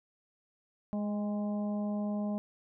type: harmonic tone with a mistuned harmonic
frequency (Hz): 207.7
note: G#3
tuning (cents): 0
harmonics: 1 / 2 / 3 / 4 / 5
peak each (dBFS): -31 / -48 / -40 / -47 / -52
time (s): 0.93-2.38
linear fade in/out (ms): 0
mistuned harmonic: 4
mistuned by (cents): -28
effects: none